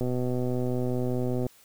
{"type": "click train", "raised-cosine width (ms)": 2, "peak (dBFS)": -17, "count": 183, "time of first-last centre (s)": [0.01, 1.466], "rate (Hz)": 125, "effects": ["white hiss -57 dBFS RMS until 1.64 s"]}